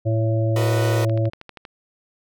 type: harmonic tone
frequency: 111.5 Hz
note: A2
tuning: 23 cents sharp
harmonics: 1 / 3 / 5 / 6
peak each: -18 / -27 / -26 / -33 dBFS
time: 0.05-1.3 s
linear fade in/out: 20 ms
type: chord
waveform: sawtooth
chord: B major seventh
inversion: second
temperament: equal with one note detuned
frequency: 370 / 456 / 493.9 / 622.3 Hz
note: F#4 / A#4 / B4 / D#5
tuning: 0 / -38 / 0 / 0 cents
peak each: -25 / -28 / -24 / -28 dBFS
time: 0.56-1.05 s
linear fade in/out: 2 ms
type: click train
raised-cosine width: 0.3 ms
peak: -22 dBFS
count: 14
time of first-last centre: 0.62-1.652 s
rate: 12.6 Hz
effects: none